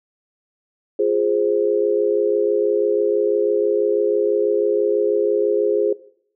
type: chord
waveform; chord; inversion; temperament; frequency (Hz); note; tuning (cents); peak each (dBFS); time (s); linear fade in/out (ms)
sine; F minor; none; equal; 349.2 / 415.3 / 523.3; F4 / Ab4 / C5; 0 / 0 / 0; -22 / -17 / -22; 0.99-5.93; 5
effects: noise-tail reverb RT60 0.6 s tail -18 dB re dry